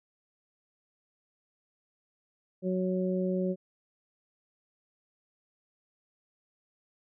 harmonic tone, 184.9 Hz, F#3, 1 cent flat, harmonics 1 / 2 / 3, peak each -29 / -32 / -34 dBFS, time 2.62-3.56 s, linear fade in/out 50 ms, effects none

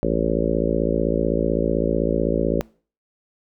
harmonic tone, 55.8 Hz, A1, 25 cents sharp, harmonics 1 / 3 / 4 / 5 / 6 / 7 / 8 / 9 / 10, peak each -27 / -27 / -27 / -27 / -27 / -27 / -27 / -27 / -27 dBFS, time 0.03-2.61 s, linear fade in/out 0 ms, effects noise-tail reverb RT60 0.4 s tail -23 dB re dry

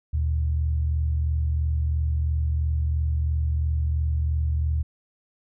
sine tone pair together, 76.43 / 119.4 Hz, D#2 / A#2, -30 / +42 cents, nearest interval minor sixth, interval 772 cents, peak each -21 / -31 dBFS, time 0.13-4.83 s, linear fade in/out 10 ms, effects none

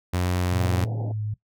sawtooth tone, 89.8 Hz, F2, 49 cents sharp, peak -18 dBFS, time 0.13-0.85 s, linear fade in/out 10 ms
sine tone with pitch glide, 112.3 to 106.12 Hz, A2 to G#2, +36 to +38 cents, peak -26 dBFS, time 0.52-1.34 s, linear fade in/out 5 ms, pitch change -98 cents, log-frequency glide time 0.97-1.21 s
pink band-pass noise, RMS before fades -37 dBFS, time 0.6-1.12 s, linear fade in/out 2 ms, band 140 to 850 Hz, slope 96 dB/octave
effects noise-tail reverb RT60 0.1 s tail -17 dB re dry

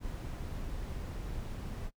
brown noise, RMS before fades -39 dBFS, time 0-1.91 s, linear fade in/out 50 ms, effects noise-tail reverb RT60 0.1 s tail -22 dB re dry

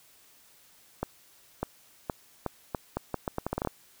accelerating click train, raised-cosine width 1 ms, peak -15 dBFS, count 15, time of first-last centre 1.03-3.673 s, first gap 600 ms, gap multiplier 0.78, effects white hiss -59 dBFS RMS until 4 s

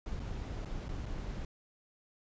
brown noise with dropouts, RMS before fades -39 dBFS, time 0.06-1.45 s, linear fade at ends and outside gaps 2 ms, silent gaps 0.195-0.2 / 0.65-0.656 / 0.884-0.89 / 1.057-1.061 s, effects resampled to 16000 Hz

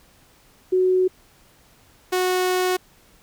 sine / sawtooth tone pair in turn, 370 / 366.8 Hz, F#4 / F#4, 0 / -15 cents, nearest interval unison, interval 15 cents, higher first, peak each -15 dBFS, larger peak neither, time 0.72-1.08 / 2.12-2.77 s, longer second, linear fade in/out 10 ms, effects pink hiss -55 dBFS RMS until 3.22 s

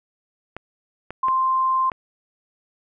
clicks, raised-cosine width 0.5 ms, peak -17 dBFS, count 4, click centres 0.566 / 1.106 / 1.284 / 1.918 s
sine tone, 1046.5 Hz, C6, in tune, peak -17 dBFS, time 1.23-1.9 s, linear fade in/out 5 ms
effects none

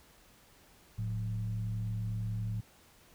sine tone with frequency modulation, 109.2 Hz, A2, 13 cents flat, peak -32 dBFS, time 0.98-2.61 s, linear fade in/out 10 ms, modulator 71 Hz, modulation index 0.54, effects pink hiss -61 dBFS RMS until 3.14 s

